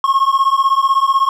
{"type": "beating tone pair", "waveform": "triangle", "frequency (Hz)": [1077, 1093], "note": ["C6", "C#6"], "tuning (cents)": [50, -25], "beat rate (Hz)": 16, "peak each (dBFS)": -12, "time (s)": [0.04, 1.29], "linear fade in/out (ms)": 2, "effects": []}